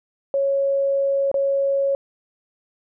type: tone with dropouts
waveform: sine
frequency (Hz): 552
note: C#5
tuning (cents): -7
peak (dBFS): -17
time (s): 0.34-1.95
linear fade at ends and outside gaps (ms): 1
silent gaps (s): 1.315-1.342
effects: none